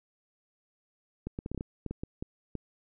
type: clicks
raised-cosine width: 3 ms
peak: -22 dBFS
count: 12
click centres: 1.27 / 1.389 / 1.461 / 1.516 / 1.547 / 1.577 / 1.609 / 1.863 / 1.91 / 2.035 / 2.225 / 2.553 s
effects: none